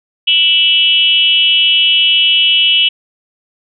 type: tone with frequency modulation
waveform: sine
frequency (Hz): 2960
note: F#7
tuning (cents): 0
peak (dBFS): -7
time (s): 0.27-2.89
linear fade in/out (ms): 10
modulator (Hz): 314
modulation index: 0.89
effects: none